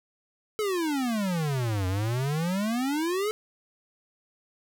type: exponential two-way sweep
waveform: square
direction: down then up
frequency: 440 to 90.4 to 440 Hz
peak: -26 dBFS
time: 0.59-3.31 s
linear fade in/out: 0 ms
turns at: 1.87 s
effects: none